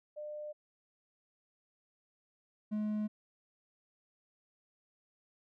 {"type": "tone pair in turn", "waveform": ["sine", "triangle"], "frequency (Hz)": [600, 212.1], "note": ["D5", "G#3"], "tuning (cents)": [37, 37], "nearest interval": "octave + tritone", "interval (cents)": 1800, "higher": "first", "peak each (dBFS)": [-40, -30], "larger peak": "second", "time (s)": [[0.16, 0.53], [2.71, 3.08]], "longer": "neither", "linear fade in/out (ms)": 20, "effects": []}